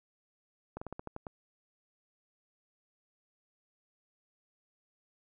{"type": "slowing click train", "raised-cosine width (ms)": 1, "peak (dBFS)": -26, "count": 8, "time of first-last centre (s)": [0.77, 1.268], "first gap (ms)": 45, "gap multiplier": 1.15, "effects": []}